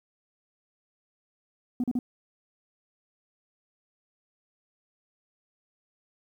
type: tone bursts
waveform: sine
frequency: 246.9 Hz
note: B3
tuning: in tune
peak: -22 dBFS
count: 3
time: 1.8-1.99 s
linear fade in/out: 2 ms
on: 38 ms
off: 38 ms
effects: tanh soft clip ceiling -22 dBFS + 10-bit